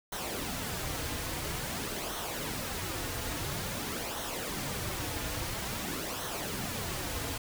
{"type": "noise with flanger", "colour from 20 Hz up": "pink", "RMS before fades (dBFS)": -36, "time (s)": [0.12, 7.38], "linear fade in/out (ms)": 5, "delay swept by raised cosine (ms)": [0.41, 5.31], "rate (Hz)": 0.49, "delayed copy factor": -0.55, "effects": []}